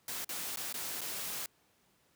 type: noise with dropouts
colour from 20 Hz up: white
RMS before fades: -39 dBFS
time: 0.08-1.46 s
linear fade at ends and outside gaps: 2 ms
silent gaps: 0.246-0.291 / 0.56-0.571 / 0.727-0.741 / 1.009-1.014 s
effects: pink hiss -70 dBFS RMS until 2.15 s + high-pass 100 Hz 12 dB/octave